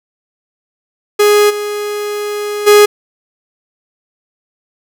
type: tone with level steps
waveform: 45% pulse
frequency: 415.3 Hz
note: G#4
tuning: in tune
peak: -6 / -17 / -3 dBFS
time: 1.19-2.86 s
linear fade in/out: 10 ms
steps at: 1.49 / 2.66 s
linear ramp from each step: 20 ms
effects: none